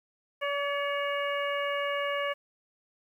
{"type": "harmonic tone with a mistuned harmonic", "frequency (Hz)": 570, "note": "C#5", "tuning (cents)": 48, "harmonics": [1, 2, 3, 4, 5], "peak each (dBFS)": [-31, -34, -36, -37, -38], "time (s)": [0.41, 2.34], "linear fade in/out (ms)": 20, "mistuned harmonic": 4, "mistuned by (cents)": -33, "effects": ["10-bit"]}